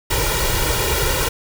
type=noise with comb filter; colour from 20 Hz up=pink; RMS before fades=-19 dBFS; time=0.1-1.29 s; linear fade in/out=10 ms; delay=2.1 ms; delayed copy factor=+0.8; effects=none